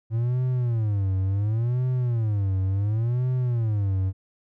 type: tone with vibrato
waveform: triangle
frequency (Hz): 110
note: A2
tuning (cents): 0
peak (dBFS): -19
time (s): 0.1-4.13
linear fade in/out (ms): 50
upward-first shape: sine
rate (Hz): 0.7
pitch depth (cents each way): 260
effects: none